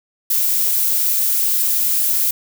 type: noise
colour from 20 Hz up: violet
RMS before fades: -17 dBFS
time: 0.3-2.31 s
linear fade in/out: 5 ms
effects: none